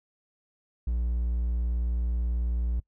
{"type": "tone", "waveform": "triangle", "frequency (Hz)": 59.2, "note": "A#1", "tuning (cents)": 27, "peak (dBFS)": -23, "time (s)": [0.87, 2.8], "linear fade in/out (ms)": 5, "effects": ["noise-tail reverb RT60 0.1 s tail -22 dB re dry"]}